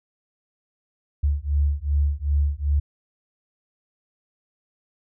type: beating tone pair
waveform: sine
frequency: 71 / 73.6 Hz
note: C#2 / D2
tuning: +42 / +4 cents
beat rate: 2.6 Hz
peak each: -22 dBFS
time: 1.23-2.8 s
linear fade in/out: 10 ms
effects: none